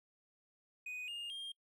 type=tone with pitch steps; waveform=triangle; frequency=2491 / 2829 / 3212 Hz; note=D#7 / F7 / G7; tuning=+1 / +22 / +41 cents; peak=-40 dBFS; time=0.86-1.52 s; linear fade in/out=5 ms; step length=220 ms; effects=noise-tail reverb RT60 0.1 s tail -25 dB re dry